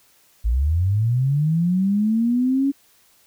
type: linear sweep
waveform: sine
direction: up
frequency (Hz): 51.91 to 280.8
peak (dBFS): -16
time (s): 0.44-2.72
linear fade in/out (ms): 20
effects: white hiss -57 dBFS RMS until 3.26 s